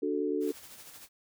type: chord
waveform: sine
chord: D major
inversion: none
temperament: equal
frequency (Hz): 293.7 / 370 / 440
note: D4 / F#4 / A4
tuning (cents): 0 / 0 / 0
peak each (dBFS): -32 / -33 / -32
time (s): 0.02-0.52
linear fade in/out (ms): 10
type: noise with tremolo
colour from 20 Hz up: white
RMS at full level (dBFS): -48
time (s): 0.4-1.09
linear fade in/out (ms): 50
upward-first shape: sine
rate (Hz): 13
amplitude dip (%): 45
effects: none